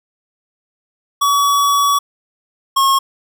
square tone pair in turn, 1134 / 1085.9 Hz, C#6 / C#6, +39 / -36 cents, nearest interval minor second, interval 75 cents, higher first, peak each -12 / -11 dBFS, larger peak second, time 1.21-1.99 / 2.76-2.99 s, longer first, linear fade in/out 10 ms, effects none

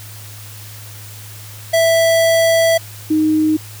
square / sine tone pair in turn, 659.3 / 310.3 Hz, E5 / D#4, 0 / -5 cents, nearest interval octave + minor second, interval 1305 cents, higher first, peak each -11 dBFS, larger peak neither, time 1.73-2.78 / 3.1-3.57 s, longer first, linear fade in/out 10 ms, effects added 105 Hz sine -34 dBFS peak until 3.8 s + white hiss -37 dBFS RMS until 3.8 s

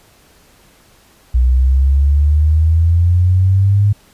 sine exponential sweep, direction up, 60.9 to 103.83 Hz, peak -8 dBFS, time 1.34-3.93 s, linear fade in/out 10 ms, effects pink hiss -49 dBFS RMS until 4.13 s + resampled to 32000 Hz

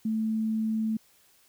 sine tone, 220 Hz, A3, in tune, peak -25 dBFS, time 0.05-0.97 s, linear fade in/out 5 ms, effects white hiss -62 dBFS RMS until 1.48 s

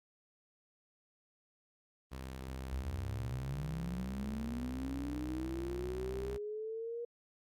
sawtooth tone with pitch glide, 65.41 to 63.4 Hz, C2 to B1, 0 to +46 cents, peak -37 dBFS, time 2.11-6.38 s, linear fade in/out 20 ms, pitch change -54 cents, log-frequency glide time 3.95-5.24 s
sine linear sweep, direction up, 63 to 476.5 Hz, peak -38 dBFS, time 2.72-7.05 s, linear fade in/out 5 ms
effects Opus 32 kbps

